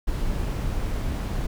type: noise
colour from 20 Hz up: brown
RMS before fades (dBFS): -26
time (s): 0.07-1.47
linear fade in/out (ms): 10
effects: none